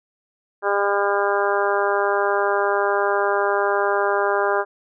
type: harmonic tone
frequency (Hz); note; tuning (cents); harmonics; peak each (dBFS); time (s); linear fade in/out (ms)
201.3; G3; +46; 2 / 3 / 4 / 5 / 6 / 7 / 8; -22 / -24 / -25 / -26 / -27 / -27 / -28; 0.62-4.65; 50
effects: none